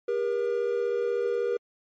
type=tone pair together; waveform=triangle; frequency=400.7 / 476.9 Hz; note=G4 / A#4; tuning=+38 / +39 cents; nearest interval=minor third; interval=301 cents; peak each=-27 / -24 dBFS; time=0.08-1.57 s; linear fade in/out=5 ms; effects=MP3 32 kbps